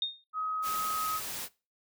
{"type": "tone with exponential decay", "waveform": "sine", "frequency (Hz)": 3683, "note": "A#7", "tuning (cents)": -22, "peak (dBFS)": -25, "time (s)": [0.02, 0.24], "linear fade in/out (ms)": 2, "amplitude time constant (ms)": 47}
{"type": "tone", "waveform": "sine", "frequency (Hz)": 1266, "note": "D#6", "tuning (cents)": 30, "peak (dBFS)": -30, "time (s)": [0.33, 1.21], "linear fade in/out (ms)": 50}
{"type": "noise", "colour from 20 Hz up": "white", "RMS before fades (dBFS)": -38, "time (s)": [0.62, 1.49], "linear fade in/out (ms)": 50}
{"effects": ["noise-tail reverb RT60 0.3 s tail -21 dB re dry"]}